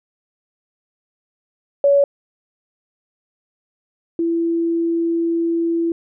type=tone pair in turn; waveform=sine; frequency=564 / 334.6 Hz; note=C#5 / E4; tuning=+30 / +26 cents; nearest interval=major sixth; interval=904 cents; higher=first; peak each=-10 / -16 dBFS; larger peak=first; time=1.84-2.04 / 4.19-5.92 s; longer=second; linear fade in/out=2 ms; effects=none